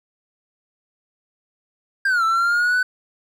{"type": "linear two-way sweep", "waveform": "triangle", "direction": "down then up", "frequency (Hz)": [1618, 1318.5, 1510], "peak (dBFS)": -14, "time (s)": [2.05, 2.83], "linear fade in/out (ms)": 5, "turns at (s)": 2.24, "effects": []}